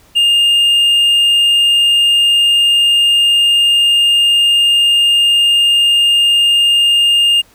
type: tone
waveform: triangle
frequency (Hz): 2819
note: F7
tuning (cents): +16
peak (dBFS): -6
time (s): 0.15-7.42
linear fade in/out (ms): 20
effects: pink hiss -48 dBFS RMS until 7.54 s